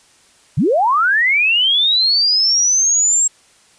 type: linear sweep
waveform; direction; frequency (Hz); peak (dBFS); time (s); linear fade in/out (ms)
sine; up; 103 to 7590; -11; 0.57-3.28; 10
effects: white hiss -51 dBFS RMS until 3.78 s + resampled to 22050 Hz